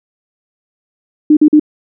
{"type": "tone bursts", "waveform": "sine", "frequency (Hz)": 302.5, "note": "D#4", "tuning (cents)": -49, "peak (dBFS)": -3, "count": 3, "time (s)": [1.3, 1.597], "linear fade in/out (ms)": 5, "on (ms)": 69, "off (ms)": 45, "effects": []}